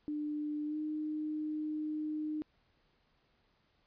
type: tone with pitch glide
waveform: sine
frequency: 298.9 to 306.2 Hz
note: D4 to D#4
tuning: +31 to -28 cents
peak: -34 dBFS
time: 0.08-2.42 s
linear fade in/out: 0 ms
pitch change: +41 cents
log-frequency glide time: 0.66-0.77 s
effects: pink hiss -73 dBFS RMS until 3.86 s + resampled to 11025 Hz